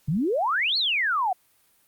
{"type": "exponential two-way sweep", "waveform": "sine", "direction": "up then down", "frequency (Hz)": [135, 4454, 708], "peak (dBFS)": -21, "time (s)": [0.08, 1.33], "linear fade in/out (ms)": 5, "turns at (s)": 0.77, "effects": ["white hiss -63 dBFS RMS until 1.87 s", "Opus 48 kbps"]}